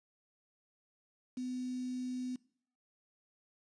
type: tone with quantisation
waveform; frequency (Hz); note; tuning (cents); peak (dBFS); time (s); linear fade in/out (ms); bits
sine; 252.1; B3; +36; -36; 1.37-2.36; 5; 9
effects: noise-tail reverb RT60 0.6 s tail -22 dB re dry + resampled to 22050 Hz